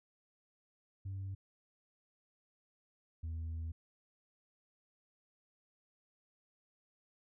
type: tone pair in turn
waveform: sine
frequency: 96.7 / 81.31 Hz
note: G2 / E2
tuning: -23 / -23 cents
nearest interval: minor third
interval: 300 cents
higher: first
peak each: -37 / -35 dBFS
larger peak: second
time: 1.05-1.35 / 3.23-3.72 s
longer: second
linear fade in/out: 10 ms
effects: tanh soft clip ceiling -37 dBFS